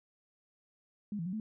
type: tone with pitch steps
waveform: sine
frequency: 207.1 / 165.7 / 183.8 / 217.5 Hz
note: G#3 / E3 / F#3 / A3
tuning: -5 / +9 / -11 / -20 cents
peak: -34 dBFS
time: 1.12-1.4 s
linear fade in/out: 2 ms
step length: 70 ms
effects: none